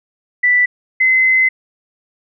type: tone pair in turn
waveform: sine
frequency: 1975.5 / 2049 Hz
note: B6 / C7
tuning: 0 / -37 cents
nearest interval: minor second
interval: 63 cents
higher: second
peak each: -9 dBFS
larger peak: neither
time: 0.43-0.66 / 1-1.49 s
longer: second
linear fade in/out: 10 ms
effects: none